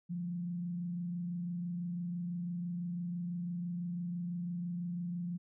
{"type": "tone with frequency modulation", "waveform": "sine", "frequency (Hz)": 174.61, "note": "F3", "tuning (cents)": 0, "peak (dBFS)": -35, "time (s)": [0.09, 5.38], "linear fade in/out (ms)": 20, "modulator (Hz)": 26, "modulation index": 0.28, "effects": []}